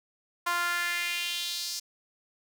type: tone with high-pass filter sweep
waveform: sawtooth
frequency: 348 Hz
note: F4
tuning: 6 cents flat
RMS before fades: -31 dBFS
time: 0.46-1.8 s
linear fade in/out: 10 ms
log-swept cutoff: 1100 to 5400 Hz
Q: 2.9
effects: 9-bit